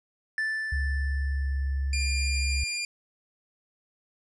triangle tone with exponential decay, 1760 Hz, A6, in tune, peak -23 dBFS, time 0.38-2.78 s, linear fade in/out 1 ms, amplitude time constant 520 ms
sine tone with pitch glide, 69.3 to 68.62 Hz, C#2 to C#2, 0 to -17 cents, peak -25 dBFS, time 0.72-2.64 s, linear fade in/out 5 ms, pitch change -17 cents, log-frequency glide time 1.39-1.48 s
20% pulse tone, 2402 Hz, D7, 38 cents sharp, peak -24 dBFS, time 1.93-2.85 s, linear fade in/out 2 ms
effects resampled to 22050 Hz

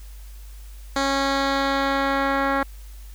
10% pulse tone with low-pass filter sweep, 274.4 Hz, C#4, 17 cents flat, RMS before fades -22 dBFS, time 0.96-2.63 s, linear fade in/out 2 ms, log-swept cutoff 6000 to 1900 Hz, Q 1.2, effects added 50 Hz sine -37 dBFS peak until 3.14 s + white hiss -52 dBFS RMS until 3.14 s

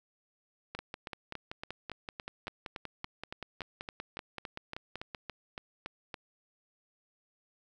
two click trains, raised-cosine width 0.3 ms, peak -23 / -23 dBFS, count 24 / 20, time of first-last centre 0.75-5.148 / 0.79-6.142 s, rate 5.23 / 3.55 Hz, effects 10-bit

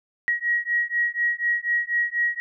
sine beating tone pair, 1899 / 1903.1 Hz, A#6 / A#6, +32 / +35 cents, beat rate 4.1 Hz, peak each -24 dBFS, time 0.28-2.4 s, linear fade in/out 0 ms, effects none

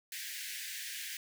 pink high-pass noise, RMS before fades -42 dBFS, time 0.12-1.17 s, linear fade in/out 2 ms, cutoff 1600 Hz, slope 96 dB/octave, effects none

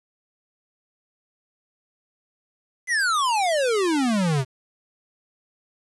square exponential sweep, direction down, 2064 to 124.7 Hz, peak -20 dBFS, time 2.87-4.45 s, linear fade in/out 50 ms, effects resampled to 24000 Hz + 8-bit

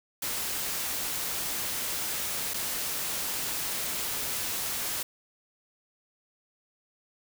white noise with dropouts, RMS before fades -32 dBFS, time 0.22-5.03 s, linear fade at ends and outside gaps 5 ms, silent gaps 2.537-2.541 s, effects none

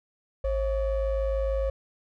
triangle ring-modulated tone, 296.3 Hz, D4, 15 cents sharp, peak -19 dBFS, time 0.44-1.7 s, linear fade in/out 5 ms, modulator 243 Hz, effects none

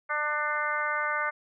harmonic tone, 298.6 Hz, D4, 29 cents sharp, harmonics 2 / 3 / 4 / 5 / 6 / 7, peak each -36 / -36 / -31 / -31 / -36 / -34 dBFS, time 0.09-1.31 s, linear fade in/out 20 ms, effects none

